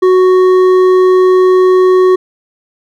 sine tone with hard clipping, 370 Hz, F#4, in tune, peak -6 dBFS, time 0.02-2.16 s, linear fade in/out 10 ms, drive 7 dB, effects none

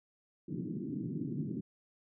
pink band-pass noise, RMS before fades -38 dBFS, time 0.48-1.61 s, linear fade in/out 10 ms, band 130 to 340 Hz, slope 48 dB/octave, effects none

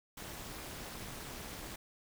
pink noise with amplitude modulation, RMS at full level -42 dBFS, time 0.17-1.76 s, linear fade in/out 5 ms, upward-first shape sine, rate 269 Hz, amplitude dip 80%, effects none

